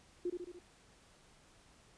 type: tone with echo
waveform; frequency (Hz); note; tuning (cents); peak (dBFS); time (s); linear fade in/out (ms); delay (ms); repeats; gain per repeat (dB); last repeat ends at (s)
sine; 354.1; F4; +24; -33; 0.25-0.3; 5; 73; 4; -4; 0.592
effects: pink hiss -64 dBFS RMS until 1.97 s + resampled to 22050 Hz